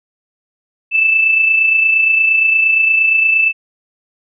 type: tone with amplitude modulation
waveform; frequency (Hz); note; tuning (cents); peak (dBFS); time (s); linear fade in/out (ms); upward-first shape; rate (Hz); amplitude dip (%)
sine; 2637; E7; 0; -7; 0.91-3.53; 50; sine; 28.6; 45
effects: none